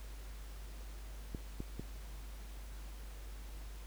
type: clicks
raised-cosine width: 3 ms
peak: -28 dBFS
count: 3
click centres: 1.348 / 1.604 / 1.796 s
effects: added 50 Hz sine -45 dBFS peak until 3.86 s + pink hiss -57 dBFS RMS until 3.86 s